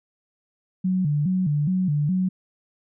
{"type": "tone with vibrato", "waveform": "sine", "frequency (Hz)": 165.2, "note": "E3", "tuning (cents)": 4, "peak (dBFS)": -19, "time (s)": [0.84, 2.29], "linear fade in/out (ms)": 10, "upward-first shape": "square", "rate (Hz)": 2.4, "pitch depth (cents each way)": 200, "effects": []}